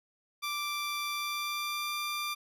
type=tone with pitch glide; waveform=15% pulse; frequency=1174.7 to 1187.7 Hz; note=D6 to D6; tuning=0 to +19 cents; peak=-26 dBFS; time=0.42-2.35 s; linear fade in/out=20 ms; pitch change=+19 cents; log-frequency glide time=1.12-1.94 s; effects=none